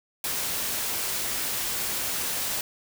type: noise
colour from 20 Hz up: white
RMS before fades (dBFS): -29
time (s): 0.24-2.61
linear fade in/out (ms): 2
effects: none